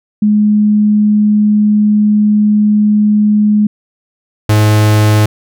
sine / 45% pulse tone pair in turn, 210 / 106.4 Hz, G#3 / G#2, +19 / +42 cents, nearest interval octave, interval 1177 cents, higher first, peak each -6 dBFS, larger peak neither, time 0.22-3.67 / 4.49-5.26 s, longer first, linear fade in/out 5 ms, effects none

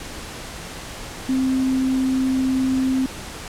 sine tone in noise, 261.6 Hz, C4, in tune, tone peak -17 dBFS, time 1.29-3.06 s, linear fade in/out 2 ms, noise pink, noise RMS -34 dBFS, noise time 0-3.48 s, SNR +14 dB, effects low-pass 10000 Hz 12 dB/octave

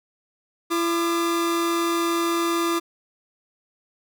45% pulse tone pair together, 337.7 / 1200 Hz, E4 / D6, +42 / +37 cents, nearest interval octave + minor seventh, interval 2195 cents, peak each -22 / -26 dBFS, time 0.7-2.8 s, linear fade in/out 20 ms, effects none

